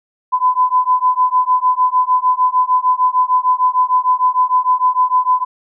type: beating tone pair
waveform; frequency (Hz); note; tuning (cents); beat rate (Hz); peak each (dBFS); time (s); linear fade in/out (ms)
sine; 1005 / 1011.6; B5 / B5; +30 / +41; 6.6; -14; 0.32-5.45; 20
effects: none